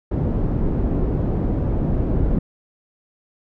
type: low-pass noise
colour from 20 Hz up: pink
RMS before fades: -20 dBFS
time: 0.11-2.39 s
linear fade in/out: 5 ms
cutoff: 380 Hz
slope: 12 dB/octave
effects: none